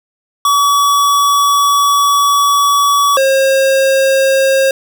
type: tone pair in turn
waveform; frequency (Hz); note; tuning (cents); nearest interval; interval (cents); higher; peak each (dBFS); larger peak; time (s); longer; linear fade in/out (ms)
square; 1138 / 537.1; C#6 / C5; +45 / +45; octave + minor second; 1300; first; -9; neither; 0.45-3.17 / 3.17-4.71; first; 2
effects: none